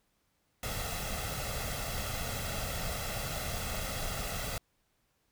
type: noise with comb filter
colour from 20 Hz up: pink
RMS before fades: -36 dBFS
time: 0.63-4.58 s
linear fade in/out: 2 ms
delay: 1.5 ms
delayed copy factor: +0.65
effects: pink hiss -75 dBFS RMS until 5.31 s